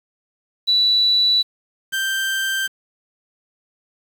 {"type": "tone pair in turn", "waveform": ["sine", "30% pulse"], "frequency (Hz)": [3951, 1568], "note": ["B7", "G6"], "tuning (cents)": [0, 0], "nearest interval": "octave + major third", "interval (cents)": 1600, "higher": "first", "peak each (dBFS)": [-13, -17], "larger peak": "first", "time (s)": [[0.67, 1.43], [1.92, 2.68]], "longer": "neither", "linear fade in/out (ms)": 20, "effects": ["7-bit"]}